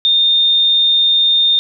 sine tone, 3641 Hz, A#7, 41 cents flat, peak -9 dBFS, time 0.05-1.59 s, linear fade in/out 0 ms, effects none

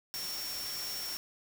sine tone in noise, 5480 Hz, F8, 34 cents flat, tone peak -38 dBFS, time 0.14-1.17 s, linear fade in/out 0 ms, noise white, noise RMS -41 dBFS, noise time 0.14-1.17 s, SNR 0 dB, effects none

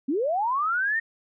sine linear sweep, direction up, 245.3 to 1864.7 Hz, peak -22 dBFS, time 0.08-1 s, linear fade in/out 10 ms, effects none

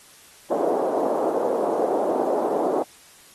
pink band-pass noise, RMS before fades -23 dBFS, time 0.5-2.83 s, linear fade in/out 10 ms, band 350 to 750 Hz, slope 24 dB/octave, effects white hiss -50 dBFS RMS until 3.34 s + AAC 32 kbps

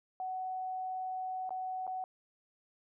sine tone with dropouts, 747 Hz, F#5, 16 cents sharp, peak -35 dBFS, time 0.2-2.04 s, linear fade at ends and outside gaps 1 ms, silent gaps 1.493-1.506 / 1.868-1.876 s, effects none

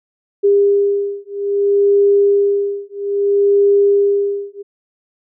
sine beating tone pair, 402.2 / 402.81 Hz, G4 / G4, +44 / +47 cents, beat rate 0.61 Hz, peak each -14 dBFS, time 0.43-4.63 s, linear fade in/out 20 ms, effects none

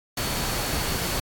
sine tone in noise, 4435 Hz, C#8, in tune, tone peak -37 dBFS, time 0.17-1.2 s, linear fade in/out 5 ms, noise pink, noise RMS -27 dBFS, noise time 0.17-1.2 s, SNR -13 dB, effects AAC 64 kbps

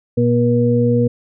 harmonic tone, 120 Hz, B2, 49 cents flat, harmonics 1 / 2 / 4, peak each -16 / -16 / -16 dBFS, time 0.17-1.08 s, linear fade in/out 10 ms, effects none

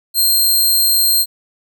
10% pulse tone, 4186 Hz, C8, in tune, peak -4 dBFS, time 0.14-1.26 s, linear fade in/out 50 ms, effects none

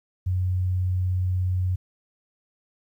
sine tone, 91.7 Hz, F#2, 15 cents flat, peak -21 dBFS, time 0.26-1.76 s, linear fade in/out 10 ms, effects 10-bit

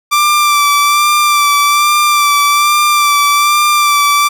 sawtooth tone with vibrato, 1174.7 Hz, D6, in tune, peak -4 dBFS, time 0.11-4.29 s, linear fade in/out 20 ms, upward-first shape sine, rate 1.2 Hz, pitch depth 25 cents each way, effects none

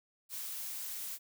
blue noise, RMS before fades -41 dBFS, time 0.29-1.19 s, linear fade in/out 50 ms, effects none

